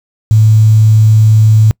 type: tone with quantisation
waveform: sine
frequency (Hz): 109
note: A2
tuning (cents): -16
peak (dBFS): -3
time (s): 0.31-1.71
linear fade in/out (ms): 0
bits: 5
effects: noise-tail reverb RT60 0.1 s tail -26 dB re dry